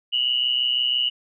sine tone pair together, 2857 / 2983 Hz, F7 / F#7, +39 / +13 cents, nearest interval minor second, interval 74 cents, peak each -22 dBFS, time 0.12-1.1 s, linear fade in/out 20 ms, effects none

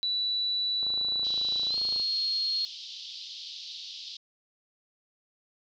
sine tone with pitch glide, 3951 to 4284 Hz, B7 to C8, 0 to +40 cents, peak -26 dBFS, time 0.03-2.65 s, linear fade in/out 0 ms, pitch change +140 cents, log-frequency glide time 1.68-1.77 s
click train, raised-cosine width 1 ms, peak -32 dBFS, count 33, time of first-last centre 0.83-1.998 s, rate 27.4 Hz
pink band-pass noise, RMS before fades -42 dBFS, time 1.24-4.17 s, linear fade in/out 5 ms, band 3200 to 5100 Hz, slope 48 dB/octave
effects none

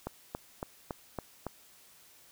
click train, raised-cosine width 1 ms, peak -21 dBFS, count 6, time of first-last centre 0.07-1.467 s, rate 3.58 Hz, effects white hiss -59 dBFS RMS until 2.31 s

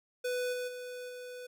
square tone with level steps, 496.8 Hz, B4, 10 cents sharp, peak -32 / -35 / -41 / -43 dBFS, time 0.24-1.47 s, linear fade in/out 10 ms, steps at 0.52 / 0.67 / 1.08 s, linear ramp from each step 20 ms, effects none

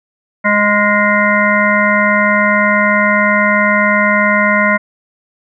harmonic tone with a mistuned harmonic, 207.7 Hz, G#3, in tune, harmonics 1 / 3 / 5 / 7 / 9 / 10, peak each -16 / -16 / -16 / -16 / -16 / -16 dBFS, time 0.44-4.78 s, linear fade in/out 20 ms, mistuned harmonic 7, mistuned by -26 cents, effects none

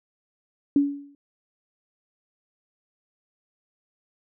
sine tone with exponential decay, 283.7 Hz, C#4, 40 cents sharp, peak -13 dBFS, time 0.76-1.15 s, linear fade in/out 2 ms, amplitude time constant 84 ms, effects none

